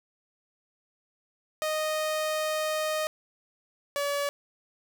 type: tone pair in turn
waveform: sawtooth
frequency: 620 / 570.5 Hz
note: D#5 / C#5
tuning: -6 / +50 cents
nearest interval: minor second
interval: 144 cents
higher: first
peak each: -23 dBFS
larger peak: neither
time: 1.62-3.07 / 3.96-4.29 s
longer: first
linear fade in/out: 0 ms
effects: none